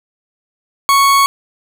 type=tone; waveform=40% pulse; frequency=1108.7 Hz; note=C#6; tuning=in tune; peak=-7 dBFS; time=0.89-1.26 s; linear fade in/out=0 ms; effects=none